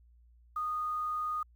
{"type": "tone with quantisation", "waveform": "sine", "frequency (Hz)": 1234, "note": "D#6", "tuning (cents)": -15, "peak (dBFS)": -31, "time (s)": [0.56, 1.43], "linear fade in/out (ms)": 5, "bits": 10, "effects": ["added 59 Hz sine -58 dBFS peak until 1.55 s"]}